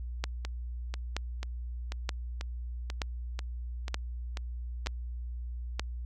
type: two click trains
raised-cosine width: 0.2 ms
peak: -14 / -20 dBFS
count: 7 / 10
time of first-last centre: 0.24-5.796 / 0.45-4.862 s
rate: 1.08 / 2.04 Hz
effects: added 60 Hz sine -35 dBFS peak until 6.05 s